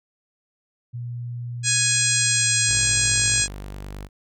sine tone with pitch glide, 120.3 to 112.89 Hz, B2 to A2, -45 to +45 cents, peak -28 dBFS, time 0.93-3.42 s, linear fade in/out 20 ms, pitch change -110 cents, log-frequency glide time 2.06-2.69 s
harmonic tone, 830.6 Hz, G#5, in tune, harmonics 2 / 3 / 4 / 5 / 6 / 7 / 8 / 9 / 10, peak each -28 / -27 / -29 / -28 / -29 / -29 / -26 / -24 / -25 dBFS, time 1.63-3.48 s, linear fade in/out 50 ms
sawtooth tone, 49.37 Hz, G1, 13 cents sharp, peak -29 dBFS, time 2.66-4.09 s, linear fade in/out 50 ms
effects none

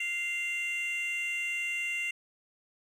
triangle tone pair together, 2093 / 2763 Hz, C7 / F7, 0 / -19 cents, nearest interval perfect fourth, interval 481 cents, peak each -30 / -30 dBFS, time 0-2.11 s, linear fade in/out 5 ms, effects tanh soft clip ceiling -26 dBFS

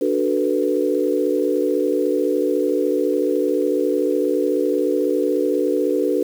sine chord, B minor seventh, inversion first, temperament equal, 293.7 / 370 / 440 / 493.9 Hz, D4 / F#4 / A4 / B4, 0 / 0 / 0 / 0 cents, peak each -22 dBFS, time 0.01-6.23 s, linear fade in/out 5 ms, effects 7-bit

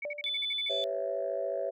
sine tone bursts, 2239 Hz, C#7, 17 cents sharp, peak -34 dBFS, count 9, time 0.02-0.693 s, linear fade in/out 5 ms, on 33 ms, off 47 ms
sine tone with exponential decay, 587.3 Hz, D5, in tune, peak -31 dBFS, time 0.05-0.45 s, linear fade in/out 1 ms, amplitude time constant 86 ms
sine tone, 3489 Hz, A7, 15 cents flat, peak -30 dBFS, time 0.24-0.84 s, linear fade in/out 0 ms
sine chord, C# half-diminished seventh, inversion second, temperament equal with one note detuned, 392 / 500.2 / 554.4 / 659.3 Hz, G4 / B4 / C#5 / E5, 0 / +22 / 0 / 0 cents, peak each -39 / -37 / -33 / -34 dBFS, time 0.69-1.71 s, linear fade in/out 20 ms
effects tanh soft clip ceiling -21 dBFS

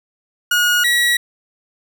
30% pulse tone pair in turn, 1443 / 1922.5 Hz, F#6 / B6, -44 / -47 cents, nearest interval perfect fourth, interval 497 cents, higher second, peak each -10 dBFS, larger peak neither, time 0.51-0.84 / 0.84-1.17 s, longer neither, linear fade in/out 5 ms, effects none

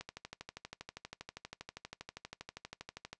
click train, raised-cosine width 0.2 ms, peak -26 dBFS, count 40, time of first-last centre 0.01-3.13 s, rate 12.5 Hz, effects noise-tail reverb RT60 0.1 s tail -19 dB re dry + resampled to 22050 Hz

